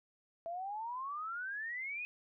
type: exponential sweep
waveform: sine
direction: up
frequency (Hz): 660 to 2530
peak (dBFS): -38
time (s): 0.46-2.05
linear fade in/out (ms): 0
effects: none